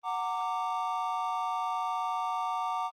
triangle chord, Gb augmented, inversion none, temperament equal with one note detuned, 740 / 919 / 1174.7 Hz, Gb5 / Bb5 / D6, 0 / -25 / 0 cents, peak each -32 dBFS, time 0.03-2.91 s, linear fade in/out 50 ms, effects Opus 24 kbps

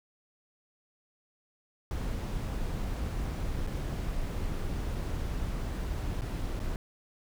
brown noise with dropouts, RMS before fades -33 dBFS, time 1.91-6.76 s, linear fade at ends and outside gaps 1 ms, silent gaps 3.667-3.672 / 6.211-6.218 / 6.594-6.6 s, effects none

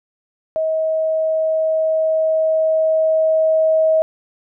sine tone with level ramp, 636 Hz, D#5, 38 cents sharp, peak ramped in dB -16 to -11 dBFS, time 0.56-4.02 s, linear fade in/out 0 ms, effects none

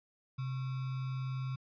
sine tone with sample-and-hold, 130.81 Hz, C3, in tune, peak -34 dBFS, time 0.38-1.56 s, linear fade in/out 10 ms, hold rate 1225 Hz, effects resampled to 11025 Hz

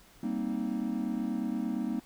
triangle chord, C minor seventh, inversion second, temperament equal, 196 / 233.1 / 261.6 / 311.1 Hz, G3 / Bb3 / C4 / Eb4, 0 / 0 / 0 / 0 cents, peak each -35 / -31 / -34 / -35 dBFS, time 0.23-2 s, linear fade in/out 5 ms, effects pink hiss -58 dBFS RMS until 2.05 s

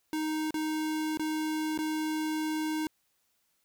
square tone with dropouts, 311.2 Hz, D#4, in tune, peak -30 dBFS, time 0.13-2.87 s, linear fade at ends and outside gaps 1 ms, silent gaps 0.507-0.542 / 1.173-1.195 / 1.777-1.788 s, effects white hiss -74 dBFS RMS until 3.64 s

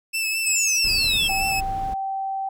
sawtooth tone with vibrato, 2628 Hz, E7, 6 cents flat, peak -19 dBFS, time 0.13-1.61 s, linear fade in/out 20 ms, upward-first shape sine, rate 4.7 Hz, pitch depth 29 cents each way
sine exponential sweep, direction down, 8230 to 3185 Hz, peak -20 dBFS, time 0.46-1.28 s, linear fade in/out 10 ms
brown noise, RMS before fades -32 dBFS, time 0.84-1.94 s, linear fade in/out 5 ms
sine tone, 776 Hz, G5, 18 cents flat, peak -24 dBFS, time 1.29-2.49 s, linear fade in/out 5 ms
effects none

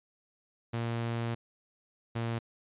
sawtooth tone pair in turn, 116.54 / 115.8 Hz, A#2 / A#2, 0 / -11 cents, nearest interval unison, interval 11 cents, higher first, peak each -27 dBFS, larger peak neither, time 0.73-1.35 / 2.15-2.39 s, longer first, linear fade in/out 10 ms, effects resampled to 8000 Hz

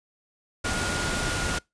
sine tone in noise, 1429 Hz, F6, 39 cents sharp, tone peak -31 dBFS, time 0.64-1.59 s, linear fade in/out 10 ms, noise pink, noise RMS -28 dBFS, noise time 0.64-1.59 s, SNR -6 dB, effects noise-tail reverb RT60 0.2 s tail -25 dB re dry + resampled to 22050 Hz

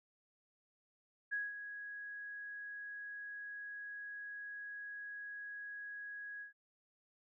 sine tone with ADSR envelope, 1661.2 Hz, G#6, in tune, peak -34 dBFS, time 1.31-6.53 s, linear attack 23 ms, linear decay 190 ms, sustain -10 dB, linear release 120 ms, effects none

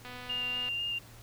click train, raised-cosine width 0.3 ms, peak -29 dBFS, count 159, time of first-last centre 0.05-0.687 s, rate 248 Hz
sine tone with vibrato, 2805 Hz, F7, 7 cents sharp, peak -31 dBFS, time 0.29-0.99 s, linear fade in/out 10 ms, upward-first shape square, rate 4 Hz, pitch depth 11 cents each way
effects added 114 Hz sine -53 dBFS peak until 1.22 s + pink hiss -54 dBFS RMS until 1.22 s

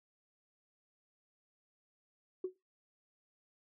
sine tone with exponential decay, 370 Hz, F#4, in tune, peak -30 dBFS, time 2.44-2.56 s, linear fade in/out 5 ms, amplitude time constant 24 ms, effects noise-tail reverb RT60 0.2 s tail -20 dB re dry + tanh soft clip ceiling -27 dBFS

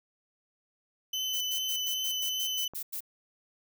35% pulse tone with vibrato, 3025 Hz, F#7, 38 cents sharp, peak -28 dBFS, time 1.13-2.68 s, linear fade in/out 5 ms, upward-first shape triangle, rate 2.5 Hz, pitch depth 13 cents each way
violet noise bursts, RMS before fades -36 dBFS, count 10, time 1.33-3.006 s, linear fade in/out 10 ms, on 83 ms, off 94 ms
click, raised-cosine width 1 ms, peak -31 dBFS, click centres 2.736 s
effects none

